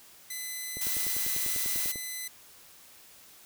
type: tone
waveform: 5% pulse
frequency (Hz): 2015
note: B6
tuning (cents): +34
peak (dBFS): -25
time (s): 0.3-2.28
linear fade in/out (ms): 5
type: click train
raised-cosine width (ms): 2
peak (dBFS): -29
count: 13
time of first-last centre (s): 0.77-1.958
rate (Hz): 10.1
type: noise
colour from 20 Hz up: blue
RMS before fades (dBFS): -31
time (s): 0.81-1.92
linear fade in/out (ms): 5
effects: white hiss -54 dBFS RMS until 3.45 s